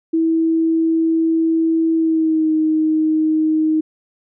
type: tone with pitch glide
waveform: sine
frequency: 325.5 to 313.1 Hz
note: E4 to D#4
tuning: -22 to +11 cents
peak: -13 dBFS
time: 0.13-3.81 s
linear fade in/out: 10 ms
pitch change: -67 cents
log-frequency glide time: 1.95-2.52 s
effects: none